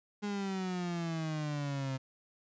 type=exponential sweep; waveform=35% pulse; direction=down; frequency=207.7 to 131.2 Hz; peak=-32 dBFS; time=0.22-1.98 s; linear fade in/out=20 ms; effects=resampled to 16000 Hz